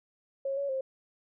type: tone with pitch steps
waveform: sine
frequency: 545 / 561 / 530 Hz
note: C#5 / C#5 / C5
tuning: -29 / +21 / +22 cents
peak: -29 dBFS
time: 0.45-0.81 s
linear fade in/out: 5 ms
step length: 120 ms
effects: none